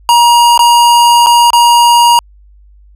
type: tone with dropouts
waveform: square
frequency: 949 Hz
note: A#5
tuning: 31 cents sharp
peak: -4 dBFS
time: 0.09-2.19 s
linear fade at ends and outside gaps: 1 ms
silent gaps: 0.577-0.592 / 1.262-1.268 / 1.504-1.532 s
effects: added 50 Hz sine -38 dBFS peak until 2.95 s + resampled to 32000 Hz